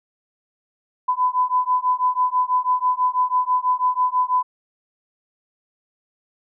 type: beating tone pair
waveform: sine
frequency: 1001 / 1007.1 Hz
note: B5 / B5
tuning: +23 / +34 cents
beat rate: 6.1 Hz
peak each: -20 dBFS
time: 1.08-4.43 s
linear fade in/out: 10 ms
effects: none